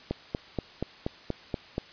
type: click train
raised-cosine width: 2 ms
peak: -15 dBFS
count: 8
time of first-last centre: 0.11-1.781 s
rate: 4.19 Hz
effects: white hiss -50 dBFS RMS until 1.92 s + resampled to 11025 Hz